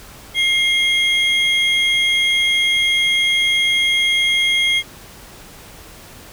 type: tone pair together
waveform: triangle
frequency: 2123 / 3267 Hz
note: C7 / G#7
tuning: +25 / -29 cents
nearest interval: perfect fifth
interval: 746 cents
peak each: -15 dBFS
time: 0.34-4.83 s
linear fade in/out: 50 ms
effects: pink hiss -40 dBFS RMS until 6.32 s